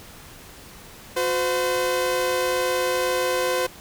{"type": "tone pair together", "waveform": "sawtooth", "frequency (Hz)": [361.7, 511.5], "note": ["F#4", "C5"], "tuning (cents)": [-39, -39], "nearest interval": "tritone", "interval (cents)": 600, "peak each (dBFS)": [-23, -18], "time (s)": [1.16, 3.67], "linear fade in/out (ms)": 10, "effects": ["pink hiss -44 dBFS RMS until 3.8 s"]}